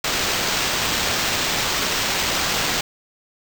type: noise with sample-and-hold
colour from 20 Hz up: white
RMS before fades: -22 dBFS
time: 0.04-2.81 s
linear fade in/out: 5 ms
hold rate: 11025 Hz
effects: none